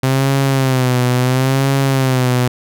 sawtooth tone with vibrato, 130.6 Hz, C3, 3 cents flat, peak -8 dBFS, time 0.03-2.48 s, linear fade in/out 5 ms, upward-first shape sine, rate 0.73 Hz, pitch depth 82 cents each way, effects none

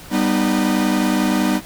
45% pulse chord, G augmented, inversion none, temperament equal with one note detuned, 196 / 246.9 / 306.7 Hz, G3 / B3 / D#4, 0 / 0 / -25 cents, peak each -20 dBFS, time 0.1-1.61 s, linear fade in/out 50 ms, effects pink hiss -39 dBFS RMS until 1.65 s

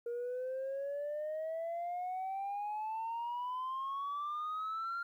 sine exponential sweep, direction up, 470.1 to 1396.9 Hz, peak -34 dBFS, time 0.06-5.03 s, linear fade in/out 5 ms, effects tanh soft clip ceiling -34 dBFS + 12-bit

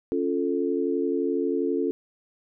sine chord, Db augmented, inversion none, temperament equal, 277.2 / 349.2 / 440 Hz, Db4 / F4 / A4, 0 / 0 / 0 cents, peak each -27 dBFS, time 0.12-1.91 s, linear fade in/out 0 ms, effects none

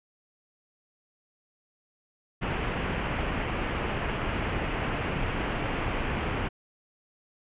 pink low-pass noise, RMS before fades -30 dBFS, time 2.41-6.49 s, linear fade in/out 20 ms, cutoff 3000 Hz, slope 48 dB/octave, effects resampled to 8000 Hz

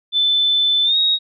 sine tone with pitch glide, 3520 to 3773 Hz, A7 to A#7, 0 to +20 cents, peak -13 dBFS, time 0.12-1.19 s, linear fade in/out 50 ms, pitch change +120 cents, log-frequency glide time 0.84-0.97 s, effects none

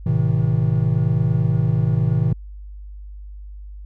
triangle chord, A diminished, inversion none, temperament equal with one note detuned, 110 / 130.81 / 159.48 Hz, A2 / C3 / Eb3, 0 / 0 / +43 cents, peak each -18 dBFS, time 0.06-2.33 s, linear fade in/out 5 ms, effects added 50 Hz sine -33 dBFS peak until 3.85 s

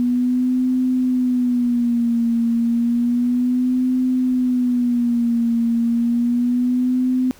sine tone with vibrato, 243.5 Hz, B3, 24 cents flat, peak -15 dBFS, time 0-7.31 s, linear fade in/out 0 ms, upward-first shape sine, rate 0.31 Hz, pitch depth 80 cents each way, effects pink hiss -48 dBFS RMS until 7.39 s

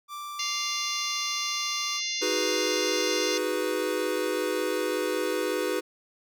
45% pulse tone, 1174.7 Hz, D6, in tune, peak -35 dBFS, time 0.08-2.01 s, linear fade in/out 50 ms
harmonic tone, 698 Hz, F5, 1 cent flat, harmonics 3 / 4 / 5 / 6 / 7 / 8 / 9, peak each -36 / -36 / -36 / -36 / -36 / -36 / -36 dBFS, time 0.39-3.38 s, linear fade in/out 5 ms
square chord, G# minor seventh, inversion second, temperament equal with one note detuned, 313.5 / 370 / 415.3 / 493.9 Hz, D#4 / F#4 / G#4 / B4, +13 / 0 / 0 / 0 cents, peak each -34 / -32 / -33 / -31 dBFS, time 2.21-5.81 s, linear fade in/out 20 ms
effects none

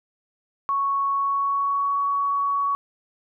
sine tone with pitch glide, 1108.7 to 1122.9 Hz, C#6 to C#6, 0 to +22 cents, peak -20 dBFS, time 0.69-2.75 s, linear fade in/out 0 ms, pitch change +22 cents, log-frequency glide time 1.11-1.99 s, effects none

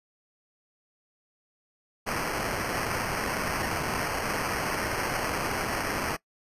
blue noise with sample-and-hold, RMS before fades -30 dBFS, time 2.06-6.17 s, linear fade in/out 20 ms, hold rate 3675 Hz, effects noise-tail reverb RT60 0.1 s tail -21 dB re dry + resampled to 32000 Hz

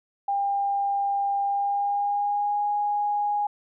sine tone with pitch glide, 800 to 825.3 Hz, G5 to G#5, +35 to -11 cents, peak -22 dBFS, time 0.28-3.47 s, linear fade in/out 5 ms, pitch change +54 cents, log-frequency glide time 1.44-2.62 s, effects none

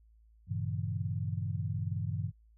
sine chord, G diminished seventh, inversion none, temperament equal with one note detuned, 98 / 116.54 / 138.59 / 162.73 Hz, G2 / Bb2 / Db3 / Fb3, 0 / 0 / 0 / -22 cents, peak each -35 / -38 / -39 / -39 dBFS, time 0.47-2.32 s, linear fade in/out 50 ms, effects noise-tail reverb RT60 0.1 s tail -26 dB re dry + added 55 Hz sine -59 dBFS peak until 2.57 s

